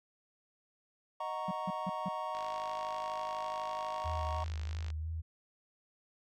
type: chord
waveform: triangle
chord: D# minor seventh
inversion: none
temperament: equal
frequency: 622.3 / 740 / 932.3 / 1108.7 Hz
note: D#5 / F#5 / A#5 / C#6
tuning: 0 / 0 / 0 / 0 cents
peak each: -40 / -41 / -38 / -39 dBFS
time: 1.2-4.44 s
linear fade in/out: 5 ms
type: tone bursts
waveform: triangle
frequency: 185 Hz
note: F#3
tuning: in tune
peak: -32 dBFS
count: 4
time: 1.48-2.088 s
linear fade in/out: 5 ms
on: 32 ms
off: 160 ms
type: click train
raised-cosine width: 0.2 ms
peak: -30 dBFS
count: 134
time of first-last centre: 2.35-4.903 s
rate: 52.1 Hz
type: tone with vibrato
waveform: sine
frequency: 79.4 Hz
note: D#2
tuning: 36 cents sharp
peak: -35 dBFS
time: 4.04-5.22 s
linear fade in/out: 20 ms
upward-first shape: sine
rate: 3 Hz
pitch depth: 43 cents each way
effects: none